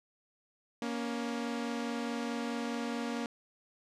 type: tone pair together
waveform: sawtooth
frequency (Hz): 235.2 / 279.9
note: A#3 / C#4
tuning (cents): +16 / +17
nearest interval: minor third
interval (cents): 301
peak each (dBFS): -31 / -35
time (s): 0.82-3.26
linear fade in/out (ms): 2
effects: low-pass 7000 Hz 12 dB/octave